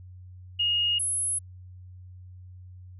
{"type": "tone pair in turn", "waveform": "sine", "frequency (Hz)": [2861, 10650], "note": ["F7", "E9"], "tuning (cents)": [41, 17], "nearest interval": "octave + major seventh", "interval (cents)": 2276, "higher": "second", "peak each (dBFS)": [-22, -25], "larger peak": "first", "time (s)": [[0.59, 0.99], [0.99, 1.39]], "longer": "neither", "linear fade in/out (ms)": 10, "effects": ["added 91 Hz sine -43 dBFS peak until 2.99 s"]}